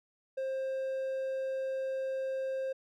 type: tone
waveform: triangle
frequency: 530 Hz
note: C5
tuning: 22 cents sharp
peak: -30 dBFS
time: 0.37-2.73 s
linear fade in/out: 10 ms
effects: none